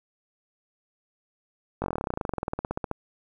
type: slowing click train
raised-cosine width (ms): 1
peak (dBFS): -14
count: 28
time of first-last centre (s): 1.82-2.913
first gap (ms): 20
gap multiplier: 1.05
effects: 9-bit